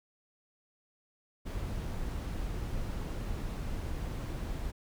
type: noise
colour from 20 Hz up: brown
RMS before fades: -36 dBFS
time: 1.45-4.72 s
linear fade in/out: 20 ms
effects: none